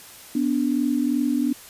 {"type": "tone pair together", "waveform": "sine", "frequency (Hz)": [248, 290.8], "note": ["B3", "D4"], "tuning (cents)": [7, -17], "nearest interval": "minor third", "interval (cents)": 276, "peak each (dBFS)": -22, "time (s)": [0.35, 1.53], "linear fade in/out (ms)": 5, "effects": ["white hiss -44 dBFS RMS until 1.69 s", "resampled to 32000 Hz"]}